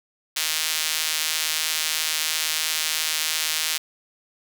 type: tone with high-pass filter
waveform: sawtooth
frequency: 157 Hz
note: D#3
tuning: 16 cents sharp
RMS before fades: -25 dBFS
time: 0.36-3.78 s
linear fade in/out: 10 ms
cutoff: 3200 Hz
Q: 0.81
effects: none